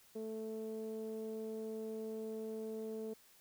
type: tone with low-pass filter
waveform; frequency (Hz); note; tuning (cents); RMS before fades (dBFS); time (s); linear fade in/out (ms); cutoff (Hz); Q
sawtooth; 220; A3; 0; -43; 0.15-3.14; 10; 490; 4.8
effects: white hiss -65 dBFS RMS until 3.4 s